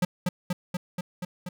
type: tone with echo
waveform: square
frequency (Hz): 179.1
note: F3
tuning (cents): +44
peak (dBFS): -21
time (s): 0.02-0.05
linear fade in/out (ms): 5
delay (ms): 240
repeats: 6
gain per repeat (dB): -2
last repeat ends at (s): 1.49
effects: none